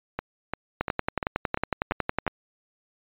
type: two click trains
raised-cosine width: 0.5 ms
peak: -13 / -9 dBFS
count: 7 / 17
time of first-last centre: 0.19-2.266 / 0.81-2.278 s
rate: 2.89 / 10.9 Hz
effects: resampled to 8000 Hz